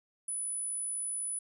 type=tone; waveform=sine; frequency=9956 Hz; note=D#9; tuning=in tune; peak=-33 dBFS; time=0.28-1.39 s; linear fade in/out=5 ms; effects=none